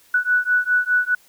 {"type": "beating tone pair", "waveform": "sine", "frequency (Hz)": [1477, 1481.9], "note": ["F#6", "F#6"], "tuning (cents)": [-3, 2], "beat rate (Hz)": 4.9, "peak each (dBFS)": -19, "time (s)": [0.14, 1.15], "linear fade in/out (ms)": 5, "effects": ["white hiss -54 dBFS RMS until 1.28 s"]}